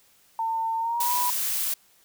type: tone with pitch glide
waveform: sine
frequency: 902 to 978 Hz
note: A5 to B5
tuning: +43 to -17 cents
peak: -24 dBFS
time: 0.39-1.3 s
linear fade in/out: 2 ms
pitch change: +140 cents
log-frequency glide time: 0.78-1.13 s
type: noise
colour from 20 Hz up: blue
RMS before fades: -27 dBFS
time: 1-1.74 s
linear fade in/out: 5 ms
effects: white hiss -60 dBFS RMS until 2.04 s